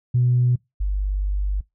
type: tone pair in turn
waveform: sine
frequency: 123.47 / 49.16 Hz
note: B2 / G1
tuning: 0 / +6 cents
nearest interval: octave + major third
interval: 1594 cents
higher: first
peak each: -14 / -19 dBFS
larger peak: first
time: 0.14-0.56 / 0.8-1.61 s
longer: second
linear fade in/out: 10 ms
effects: noise-tail reverb RT60 0.2 s tail -24 dB re dry + tanh soft clip ceiling -10 dBFS